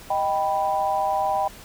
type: chord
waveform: sine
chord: Eb augmented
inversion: none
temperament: equal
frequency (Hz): 622.3 / 784 / 987.8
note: Eb5 / G5 / B5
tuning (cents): 0 / 0 / 0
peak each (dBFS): -27 / -22 / -27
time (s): 0.1-1.48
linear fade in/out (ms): 5
effects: pink hiss -44 dBFS RMS until 1.64 s

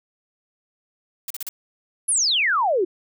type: noise bursts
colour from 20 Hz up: blue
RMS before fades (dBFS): -30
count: 4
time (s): 1.28-1.49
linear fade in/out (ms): 2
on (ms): 24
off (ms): 38
type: exponential sweep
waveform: sine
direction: down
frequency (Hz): 11175 to 338.3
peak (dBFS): -17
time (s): 2.08-2.85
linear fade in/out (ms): 10
effects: none

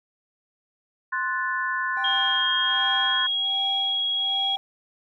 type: chord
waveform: sine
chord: F# diminished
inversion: second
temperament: equal with one note detuned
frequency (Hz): 1046.5 / 1480 / 1748.9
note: C6 / F#6 / A6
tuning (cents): 0 / 0 / -11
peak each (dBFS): -28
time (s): 1.12-3.27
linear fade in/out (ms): 10
type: tone with tremolo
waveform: triangle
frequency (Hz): 784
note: G5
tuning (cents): 0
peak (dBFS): -27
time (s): 1.97-4.57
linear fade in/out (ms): 0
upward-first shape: sine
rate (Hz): 1.3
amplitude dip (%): 90
type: tone with pitch glide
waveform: sine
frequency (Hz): 3232 to 3309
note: G#7 to G#7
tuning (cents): -48 to -7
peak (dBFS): -22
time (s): 2.04-4.56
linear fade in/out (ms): 5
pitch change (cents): +41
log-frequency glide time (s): 2.5-3.51
effects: none

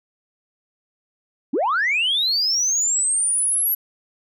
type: linear sweep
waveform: sine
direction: up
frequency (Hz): 218.3 to 11770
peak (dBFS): -16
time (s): 1.53-3.75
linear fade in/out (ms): 10
effects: tanh soft clip ceiling -14 dBFS

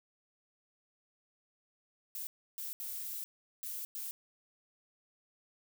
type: noise bursts at uneven times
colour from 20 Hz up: violet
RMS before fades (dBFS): -41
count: 5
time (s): 2.15-2.27 / 2.58-2.73 / 2.8-3.24 / 3.63-3.85 / 3.95-4.11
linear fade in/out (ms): 0
effects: none

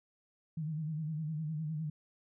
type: tone with vibrato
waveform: sine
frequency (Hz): 155.56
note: D#3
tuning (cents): 0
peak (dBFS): -34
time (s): 0.57-1.9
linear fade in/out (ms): 5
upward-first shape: sine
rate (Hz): 9.8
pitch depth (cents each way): 76
effects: none

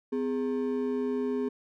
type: ring-modulated tone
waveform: triangle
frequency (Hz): 333.7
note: E4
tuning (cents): +21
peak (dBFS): -22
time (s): 0.12-1.49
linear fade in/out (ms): 10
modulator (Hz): 79.6
effects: none

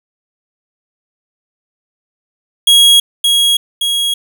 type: tone with echo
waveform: 45% pulse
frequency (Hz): 3300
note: G#7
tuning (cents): -12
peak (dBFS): -4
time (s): 2.67-3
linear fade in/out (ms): 5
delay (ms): 570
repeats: 2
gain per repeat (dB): -4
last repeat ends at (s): 4.14
effects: none

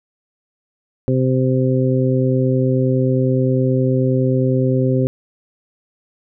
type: harmonic tone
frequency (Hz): 129.6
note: C3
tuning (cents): -16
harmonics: 1 / 2 / 3 / 4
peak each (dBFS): -16 / -19 / -21 / -22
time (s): 1.08-5.07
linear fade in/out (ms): 0
effects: none

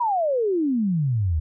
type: exponential sweep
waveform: sine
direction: down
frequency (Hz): 996 to 73.42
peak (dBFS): -19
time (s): 0-1.4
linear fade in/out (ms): 10
effects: none

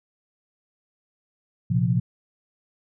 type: chord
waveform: sine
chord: Bb suspended second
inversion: none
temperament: equal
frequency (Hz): 116.54 / 130.81 / 174.61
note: Bb2 / C3 / F3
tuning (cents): 0 / 0 / 0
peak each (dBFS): -23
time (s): 1.7-2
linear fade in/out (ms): 10
effects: none

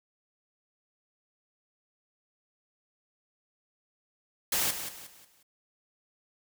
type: noise with echo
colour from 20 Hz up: white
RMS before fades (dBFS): -28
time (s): 4.52-4.71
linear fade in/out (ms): 5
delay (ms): 180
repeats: 4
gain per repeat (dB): -9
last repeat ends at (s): 5.43
effects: none

